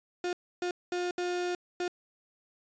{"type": "tone bursts at uneven times", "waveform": "35% pulse", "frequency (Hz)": 355.8, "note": "F4", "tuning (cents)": 32, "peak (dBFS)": -28, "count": 5, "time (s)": [[0.24, 0.33], [0.62, 0.71], [0.92, 1.11], [1.18, 1.55], [1.8, 1.88]], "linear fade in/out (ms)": 2, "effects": ["resampled to 16000 Hz"]}